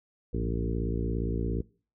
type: harmonic tone with a mistuned harmonic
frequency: 57.3 Hz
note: A#1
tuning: 29 cents flat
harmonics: 1 / 2 / 3 / 4 / 5 / 6 / 7 / 8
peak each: -31 / -34 / -36 / -37 / -38 / -39 / -39 / -40 dBFS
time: 0.33-1.62 s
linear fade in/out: 10 ms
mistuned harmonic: 2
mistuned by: -72 cents
effects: noise-tail reverb RT60 0.4 s tail -22 dB re dry